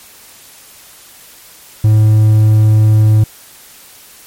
triangle tone, 107.9 Hz, A2, 33 cents flat, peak -3 dBFS, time 1.84-3.24 s, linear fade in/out 5 ms, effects white hiss -39 dBFS RMS until 4.26 s + MP3 64 kbps

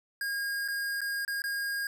square tone with dropouts, 1625 Hz, G#6, 38 cents flat, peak -31 dBFS, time 0.21-1.87 s, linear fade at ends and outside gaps 2 ms, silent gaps 0.679-0.684 / 1.007-1.015 / 1.25-1.278 / 1.42-1.439 s, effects none

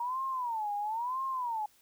sine tone with vibrato, 934 Hz, A#5, 3 cents sharp, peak -31 dBFS, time 0-1.66 s, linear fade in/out 5 ms, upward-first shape sine, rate 1 Hz, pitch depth 230 cents each way, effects white hiss -65 dBFS RMS until 1.81 s

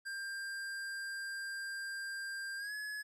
square tone with pitch glide, 1592 to 1696.4 Hz, G6 to G#6, +26 to +36 cents, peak -40 dBFS, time 0.05-3.03 s, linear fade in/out 20 ms, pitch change +110 cents, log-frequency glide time 2.57-2.73 s, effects low-pass 11000 Hz 12 dB/octave + 13-bit

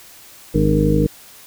harmonic tone with a mistuned harmonic, 51.91 Hz, G#1, in tune, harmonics 1 / 2 / 3 / 4 / 5 / 6 / 8 / 9, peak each -20 / -24 / -18 / -22 / -26 / -19 / -28 / -20 dBFS, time 0.54-1.07 s, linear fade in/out 10 ms, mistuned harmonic 6, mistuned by -42 cents, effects white hiss -43 dBFS RMS until 1.46 s

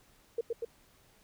sine tone with echo, 463.7 Hz, A#4, 9 cents flat, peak -28 dBFS, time 0.38-0.41 s, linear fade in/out 5 ms, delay 120 ms, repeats 2, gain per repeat -2 dB, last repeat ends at 0.65 s, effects pink hiss -64 dBFS RMS until 1.23 s

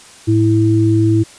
sine tone pair together, 108.55 / 328.1 Hz, A2 / E4, -23 / -8 cents, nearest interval octave + perfect fifth, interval 1915 cents, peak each -12 dBFS, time 0.27-1.24 s, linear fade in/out 20 ms, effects white hiss -40 dBFS RMS until 1.38 s + resampled to 22050 Hz

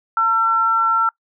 sine tone pair together, 902 / 1351.5 Hz, A5 / E6, +43 / +43 cents, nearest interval perfect fifth, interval 700 cents, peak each -22 / -14 dBFS, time 0.17-1.09 s, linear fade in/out 2 ms, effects noise-tail reverb RT60 0.1 s tail -24 dB re dry

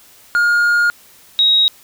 triangle / sine tone pair in turn, 1422 / 3796 Hz, F6 / A#7, +31 / +31 cents, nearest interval octave + perfect fourth, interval 1700 cents, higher second, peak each -9 dBFS, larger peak neither, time 0.35-0.9 / 1.39-1.68 s, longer first, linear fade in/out 0 ms, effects white hiss -46 dBFS RMS until 1.83 s

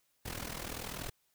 pink noise with amplitude modulation, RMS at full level -38 dBFS, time 0.25-1.1 s, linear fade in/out 10 ms, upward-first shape sine, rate 40.7 Hz, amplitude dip 75%, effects white hiss -75 dBFS RMS until 1.34 s

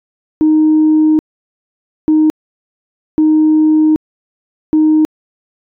sine tone bursts at uneven times, 310.3 Hz, D#4, 5 cents flat, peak -5 dBFS, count 4, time 0.41-1.19 / 2.08-2.3 / 3.18-3.96 / 4.73-5.05 s, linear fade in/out 0 ms, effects tanh soft clip ceiling -3 dBFS

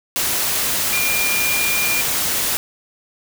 sine tone in noise, 2404 Hz, D7, 40 cents sharp, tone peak -20 dBFS, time 0.93-2.01 s, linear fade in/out 0 ms, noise white, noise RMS -20 dBFS, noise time 0.16-2.57 s, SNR -3 dB, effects none

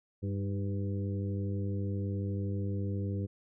harmonic tone with a mistuned harmonic, 99 Hz, G2, 18 cents sharp, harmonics 1 / 2 / 3 / 4 / 5, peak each -32 / -38 / -42 / -44 / -46 dBFS, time 0.22-3.27 s, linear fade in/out 20 ms, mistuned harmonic 3, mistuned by +40 cents, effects none

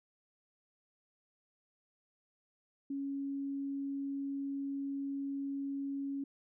sine tone, 277.2 Hz, C#4, in tune, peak -35 dBFS, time 2.9-6.24 s, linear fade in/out 5 ms, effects none

